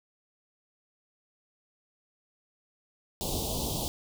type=band-stop noise; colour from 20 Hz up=pink; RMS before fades=-32 dBFS; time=3.21-3.88 s; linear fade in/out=0 ms; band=940 to 3100 Hz; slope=48 dB/octave; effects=none